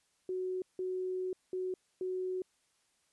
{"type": "tone bursts at uneven times", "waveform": "sine", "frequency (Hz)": 370, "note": "F#4", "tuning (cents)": 0, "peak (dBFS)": -33, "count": 4, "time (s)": [[0.29, 0.62], [0.79, 1.33], [1.53, 1.74], [2.01, 2.42]], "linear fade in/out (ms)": 2, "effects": ["white hiss -74 dBFS RMS until 3.12 s", "resampled to 24000 Hz"]}